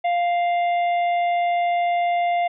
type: harmonic tone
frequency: 698.5 Hz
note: F5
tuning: in tune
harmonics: 1 / 3 / 4 / 5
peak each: -18 / -30 / -41 / -43 dBFS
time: 0.04-2.48 s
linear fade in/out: 10 ms
effects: none